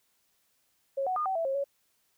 sine tone with pitch steps, 546 / 742 / 1220 / 763 / 661 / 540 / 559 Hz, C#5 / F#5 / D#6 / G5 / E5 / C#5 / C#5, -26 / +5 / -34 / -47 / +5 / -45 / +14 cents, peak -27 dBFS, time 0.97-1.642 s, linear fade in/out 10 ms, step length 96 ms, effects white hiss -72 dBFS RMS until 2.17 s

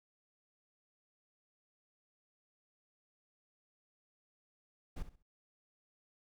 brown noise with echo, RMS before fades -39 dBFS, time 4.96-5.03 s, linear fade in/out 10 ms, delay 66 ms, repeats 3, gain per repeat -12 dB, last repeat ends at 5.228 s, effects none

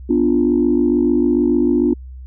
sine chord, B diminished, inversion none, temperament equal, 246.9 / 293.7 / 349.2 Hz, B3 / D4 / F4, 0 / 0 / 0 cents, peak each -16 dBFS, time 0.09-1.94 s, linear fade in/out 10 ms, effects tanh soft clip ceiling -4 dBFS + added 64 Hz sine -31 dBFS peak until 2.26 s

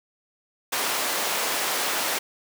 pink high-pass noise, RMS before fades -26 dBFS, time 0.72-2.19 s, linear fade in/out 10 ms, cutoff 530 Hz, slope 12 dB/octave, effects none

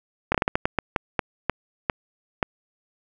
slowing click train, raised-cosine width 0.5 ms, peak -5 dBFS, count 13, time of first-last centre 0.32-2.428 s, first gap 25 ms, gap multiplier 1.32, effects none

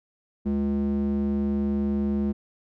square tone with band-pass filter, 70 Hz, C#2, 18 cents sharp, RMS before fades -25 dBFS, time 0.45-2.33 s, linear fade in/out 20 ms, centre 250 Hz, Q 5.5, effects none

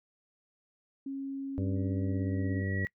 sine tone with pitch glide, 272.9 to 274.5 Hz, C#4 to C#4, -27 to -17 cents, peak -34 dBFS, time 1.06-2.62 s, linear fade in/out 5 ms, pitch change +10 cents, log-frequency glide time 1.55-1.81 s
harmonic tone, 97.1 Hz, G2, 16 cents flat, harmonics 1 / 2 / 3 / 4 / 5 / 6, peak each -31 / -37 / -41 / -43 / -45 / -47 dBFS, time 1.58-2.85 s, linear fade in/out 0 ms
sine tone with exponential growth, 1924 Hz, B6, 46 cents flat, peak -33 dBFS, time 1.76-2.87 s, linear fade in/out 0 ms, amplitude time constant 240 ms
effects noise-tail reverb RT60 0.1 s tail -23 dB re dry

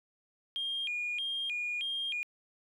sine tone with vibrato, 2800 Hz, F7, 4 cents sharp, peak -31 dBFS, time 0.56-2.23 s, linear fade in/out 0 ms, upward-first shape square, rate 1.6 Hz, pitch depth 240 cents each way, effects tanh soft clip ceiling -28 dBFS + 12-bit

